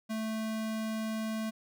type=tone; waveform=square; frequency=220 Hz; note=A3; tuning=in tune; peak=-33 dBFS; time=0.09-1.51 s; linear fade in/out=20 ms; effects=none